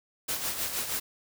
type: noise with tremolo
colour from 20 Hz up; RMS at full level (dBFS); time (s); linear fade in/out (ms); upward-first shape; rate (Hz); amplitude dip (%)
white; -30; 0.28-1; 10; sine; 6.4; 55
effects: none